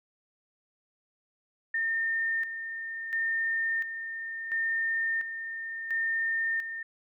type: tone with tremolo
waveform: sine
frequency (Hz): 1816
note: A#6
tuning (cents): -46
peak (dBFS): -26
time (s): 1.74-6.83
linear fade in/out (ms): 5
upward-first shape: square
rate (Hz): 0.72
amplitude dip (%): 60
effects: none